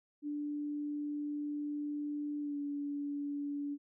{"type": "tone with pitch glide", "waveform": "sine", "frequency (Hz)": [293.7, 287.2], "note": ["D4", "D4"], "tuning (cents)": [0, -39], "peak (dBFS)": -35, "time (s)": [0.22, 3.78], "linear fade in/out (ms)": 50, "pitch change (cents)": -39, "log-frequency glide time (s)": [2.4, 2.57], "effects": []}